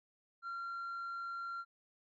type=tone with tanh clipping; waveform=sine; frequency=1376 Hz; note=F6; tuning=26 cents flat; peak=-40 dBFS; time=0.42-1.65 s; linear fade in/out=50 ms; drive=1 dB; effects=none